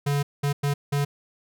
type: tone bursts at uneven times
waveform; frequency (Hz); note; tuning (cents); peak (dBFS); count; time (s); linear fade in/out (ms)
square; 142.8; D3; -48; -22; 4; 0.06-0.23 / 0.43-0.53 / 0.63-0.74 / 0.92-1.05; 10
effects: none